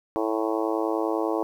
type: harmonic tone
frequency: 110 Hz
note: A2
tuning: in tune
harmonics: 3 / 4 / 5 / 6 / 7 / 8 / 9 / 10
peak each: -27 / -29 / -31 / -33 / -34 / -35 / -36 / -37 dBFS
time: 0.16-1.43 s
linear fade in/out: 0 ms
effects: 9-bit